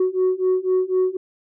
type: beating tone pair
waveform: sine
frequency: 368.8 / 372.8 Hz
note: F#4 / F#4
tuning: -6 / +13 cents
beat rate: 4 Hz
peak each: -19 / -18 dBFS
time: 0-1.17 s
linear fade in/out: 5 ms
effects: tanh soft clip ceiling -13 dBFS